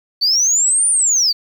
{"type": "linear two-way sweep", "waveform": "sine", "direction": "up then down", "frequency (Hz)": [4435, 9397, 4435], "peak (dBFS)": -10, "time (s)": [0.21, 1.33], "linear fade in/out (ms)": 20, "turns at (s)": 0.89, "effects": ["tanh soft clip ceiling -9 dBFS", "8-bit"]}